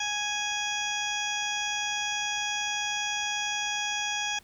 harmonic tone, 830.6 Hz, G#5, in tune, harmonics 1 / 2 / 3 / 4 / 6 / 7 / 8, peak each -35 / -35 / -34 / -33 / -43 / -39 / -39 dBFS, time 0-4.39 s, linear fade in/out 5 ms, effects pink hiss -58 dBFS RMS until 4.43 s

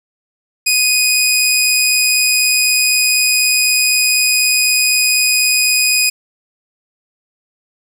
15% pulse tone, 2491 Hz, D#7, 1 cent sharp, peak -4 dBFS, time 0.66-6.1 s, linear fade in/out 10 ms, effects none

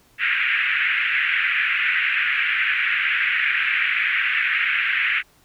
white band-pass noise, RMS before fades -21 dBFS, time 0.18-5.23 s, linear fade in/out 50 ms, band 1500 to 2600 Hz, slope 48 dB/octave, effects pink hiss -57 dBFS RMS until 5.44 s

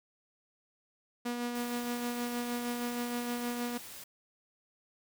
sawtooth tone with tremolo, 241.2 Hz, B3, 41 cents flat, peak -28 dBFS, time 1.25-3.78 s, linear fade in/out 10 ms, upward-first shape sine, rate 6.4 Hz, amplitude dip 35%
white noise, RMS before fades -47 dBFS, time 1.55-4.04 s, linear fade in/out 5 ms
effects none

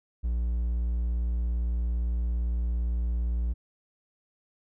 triangle tone, 58.8 Hz, A#1, 16 cents sharp, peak -23 dBFS, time 0.23-3.54 s, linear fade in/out 20 ms, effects none

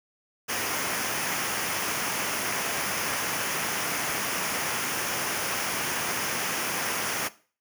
pink noise with comb filter, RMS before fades -29 dBFS, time 0.48-7.29 s, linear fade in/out 20 ms, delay 0.25 ms, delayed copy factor -0.55, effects noise-tail reverb RT60 0.4 s tail -18 dB re dry + high-pass 150 Hz 12 dB/octave

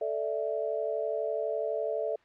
sine chord, A suspended fourth, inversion none, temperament equal, 440 / 587.3 / 659.3 Hz, A4 / D5 / E5, 0 / 0 / 0 cents, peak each -33 dBFS, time 0.01-2.16 s, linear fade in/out 5 ms, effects white hiss -62 dBFS RMS until 2.24 s + low-pass 2000 Hz 12 dB/octave

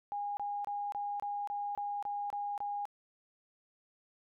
sine tone bursts, 817 Hz, G#5, 29 cents flat, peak -34 dBFS, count 10, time 0.12-2.854 s, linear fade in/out 0 ms, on 250 ms, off 26 ms, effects none

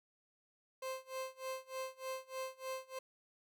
30% pulse tone with tremolo, 523.3 Hz, C5, in tune, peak -36 dBFS, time 0.82-2.99 s, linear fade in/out 5 ms, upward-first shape sine, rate 3.3 Hz, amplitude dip 95%, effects none

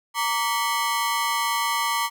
sawtooth ring-modulated tone, 1042 Hz, C6, 7 cents flat, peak -15 dBFS, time 0.14-2.1 s, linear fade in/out 50 ms, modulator 115 Hz, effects none

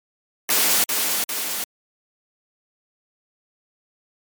white noise with echo, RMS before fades -18 dBFS, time 0.49-0.84 s, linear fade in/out 2 ms, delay 400 ms, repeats 2, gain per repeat -4 dB, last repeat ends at 1.64 s, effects high-pass 200 Hz 12 dB/octave + MP3 96 kbps

